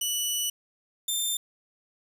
15% pulse tone pair in turn, 2960 / 3584 Hz, F#7 / A7, 0 / +31 cents, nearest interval minor third, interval 331 cents, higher second, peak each -19 dBFS, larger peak neither, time 0.01-0.5 / 1.08-1.37 s, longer first, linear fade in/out 5 ms, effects 9-bit

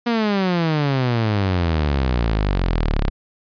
sawtooth exponential sweep, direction down, 241.1 to 32.7 Hz, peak -13 dBFS, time 0.06-3.1 s, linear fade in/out 10 ms, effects resampled to 11025 Hz

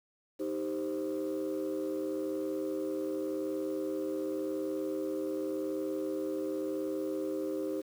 sine chord, C minor, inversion first, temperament equal, 311.1 / 392 / 523.3 Hz, Eb4 / G4 / C5, 0 / 0 / 0 cents, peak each -34 / -35 / -36 dBFS, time 0.39-7.82 s, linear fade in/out 20 ms, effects tanh soft clip ceiling -27 dBFS + 9-bit

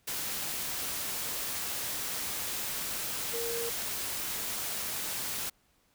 sine tone in noise, 466.2 Hz, A#4, in tune, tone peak -34 dBFS, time 3.33-3.7 s, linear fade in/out 10 ms, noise white, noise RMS -35 dBFS, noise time 0.07-5.5 s, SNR -2 dB, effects pink hiss -69 dBFS RMS until 5.94 s

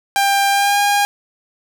sawtooth tone with pitch glide, 795 to 812.6 Hz, G5 to G#5, +24 to -38 cents, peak -9 dBFS, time 0.16-1.05 s, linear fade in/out 0 ms, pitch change +38 cents, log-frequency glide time 0.5-0.79 s, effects none

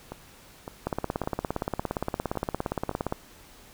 two click trains, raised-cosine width 1 ms, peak -13 / -21 dBFS, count 40 / 6, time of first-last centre 0.87-3.124 / 0.12-2.913 s, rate 17.3 / 1.79 Hz, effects pink hiss -52 dBFS RMS until 3.73 s

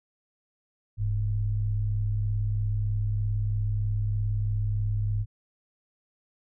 sine tone pair together, 41.04 / 104.2 Hz, E1 / G#2, -7 / +6 cents, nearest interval octave + major third, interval 1613 cents, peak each -30 / -25 dBFS, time 0.97-5.26 s, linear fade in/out 50 ms, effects none

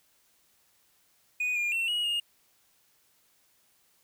triangle tone with pitch steps, 2476 / 2414 / 2707 / 2900 / 2845 Hz, D#7 / D7 / E7 / F#7 / F7, -9 / +47 / +45 / -35 / +31 cents, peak -25 dBFS, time 1.4-2.2 s, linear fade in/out 5 ms, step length 160 ms, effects white hiss -67 dBFS RMS until 4.03 s

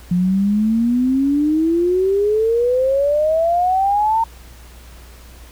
sine exponential sweep, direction up, 174.61 to 918 Hz, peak -13 dBFS, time 0.11-4.24 s, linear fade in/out 5 ms, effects added 60 Hz sine -39 dBFS peak until 5.51 s + pink hiss -45 dBFS RMS until 5.51 s

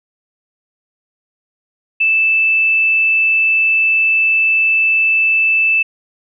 sine tone, 2637 Hz, E7, in tune, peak -10 dBFS, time 2-5.83 s, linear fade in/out 10 ms, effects none

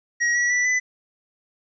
square tone with pitch steps, 1900 / 1933.2 / 1967 / 2001 Hz, A#6 / B6 / B6 / B6, +33 / -38 / -7 / +22 cents, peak -19 dBFS, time 0.2-0.8 s, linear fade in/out 20 ms, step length 150 ms, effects resampled to 16000 Hz + 10-bit

